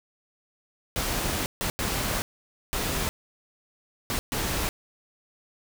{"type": "noise bursts at uneven times", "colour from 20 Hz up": "pink", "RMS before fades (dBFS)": -28, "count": 6, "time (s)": [[0.96, 1.46], [1.61, 1.7], [1.79, 2.22], [2.73, 3.09], [4.1, 4.19], [4.32, 4.69]], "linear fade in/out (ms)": 0, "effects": []}